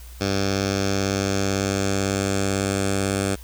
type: tone with low-pass filter sweep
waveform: 10% pulse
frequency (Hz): 98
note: G2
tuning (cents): 0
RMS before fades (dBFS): -23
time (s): 0.2-3.36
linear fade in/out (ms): 20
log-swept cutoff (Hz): 5500 to 8700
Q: 3.1
effects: added 60 Hz sine -38 dBFS peak until 3.43 s + white hiss -48 dBFS RMS until 3.43 s